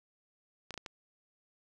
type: clicks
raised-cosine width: 0.2 ms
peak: -24 dBFS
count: 4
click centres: 0.707 / 0.741 / 0.777 / 0.862 s
effects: none